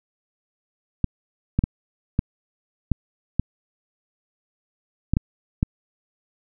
clicks, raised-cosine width 5 ms, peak -6 dBFS, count 9, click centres 1.043 / 1.59 / 1.639 / 2.191 / 2.917 / 3.396 / 5.136 / 5.169 / 5.629 s, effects none

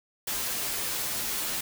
white noise with comb filter, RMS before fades -31 dBFS, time 0.27-1.61 s, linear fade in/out 5 ms, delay 11 ms, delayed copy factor -0.8, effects none

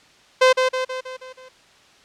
sawtooth tone with echo, 515 Hz, C5, 28 cents flat, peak -7 dBFS, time 0.41-0.53 s, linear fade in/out 10 ms, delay 160 ms, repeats 6, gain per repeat -5 dB, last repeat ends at 1.49 s, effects white hiss -52 dBFS RMS until 2.04 s + low-pass 5000 Hz 12 dB/octave

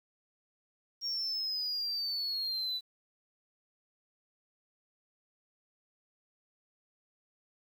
sine exponential sweep, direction down, 5588 to 3951 Hz, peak -30 dBFS, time 1.01-2.81 s, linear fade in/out 50 ms, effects tanh soft clip ceiling -30 dBFS + 10-bit

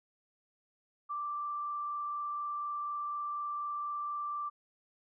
sine tone with frequency modulation, 1174.7 Hz, D6, in tune, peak -34 dBFS, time 1.09-4.5 s, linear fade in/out 20 ms, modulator 24.1 Hz, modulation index 0.39, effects none

